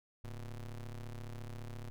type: ring-modulated tone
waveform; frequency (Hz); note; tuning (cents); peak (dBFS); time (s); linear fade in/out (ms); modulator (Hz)
square; 61.74; B1; 0; -40; 0.24-1.9; 0; 44.5
effects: none